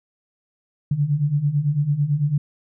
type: beating tone pair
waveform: sine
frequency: 140 / 149 Hz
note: C#3 / D3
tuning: +18 / +25 cents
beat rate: 9 Hz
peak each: -23 / -19 dBFS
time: 0.91-2.38 s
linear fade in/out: 5 ms
effects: none